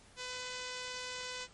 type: tone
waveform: 5% pulse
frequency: 502 Hz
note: B4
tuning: 28 cents sharp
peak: -28 dBFS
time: 0.16-1.48 s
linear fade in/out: 50 ms
effects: pink hiss -60 dBFS RMS until 1.53 s + MP3 48 kbps